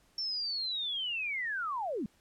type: linear sweep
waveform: sine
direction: down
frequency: 5440 to 177.7 Hz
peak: -32 dBFS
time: 0.18-2.06 s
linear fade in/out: 2 ms
effects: pink hiss -67 dBFS RMS until 2.2 s + low-pass 12000 Hz 12 dB/octave